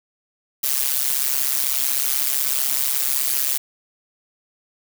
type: noise with amplitude modulation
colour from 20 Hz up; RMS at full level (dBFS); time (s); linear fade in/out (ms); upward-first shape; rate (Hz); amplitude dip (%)
blue; -17; 0.63-3.58; 10; sine; 136; 100
effects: none